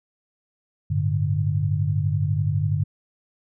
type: chord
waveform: sine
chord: G suspended second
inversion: none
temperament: equal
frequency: 98 / 110 / 146.83 Hz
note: G2 / A2 / D3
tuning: 0 / 0 / 0 cents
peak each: -23 / -27 / -23 dBFS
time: 0.9-2.84 s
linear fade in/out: 10 ms
effects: none